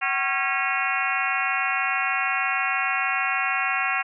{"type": "harmonic tone with a mistuned harmonic", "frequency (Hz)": 273.6, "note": "C#4", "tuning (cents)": -23, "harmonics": [3, 4, 5, 6, 7, 8, 9, 10], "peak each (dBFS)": [-30, -30, -30, -30, -30, -30, -30, -30], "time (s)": [0.01, 4.03], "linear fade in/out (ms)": 20, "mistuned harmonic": 3, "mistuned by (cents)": -130, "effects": []}